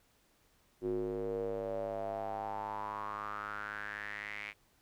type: tone with band-pass filter sweep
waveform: square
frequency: 51.91 Hz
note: G#1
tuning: in tune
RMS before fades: -39 dBFS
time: 0.81-4.54 s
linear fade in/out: 50 ms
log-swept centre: 350 to 2300 Hz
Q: 6.2
effects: pink hiss -70 dBFS RMS until 4.81 s